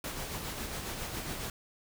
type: noise with tremolo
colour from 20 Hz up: pink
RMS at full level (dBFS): -37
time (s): 0.04-1.5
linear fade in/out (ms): 2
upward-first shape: sine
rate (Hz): 7.3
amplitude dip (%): 35
effects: none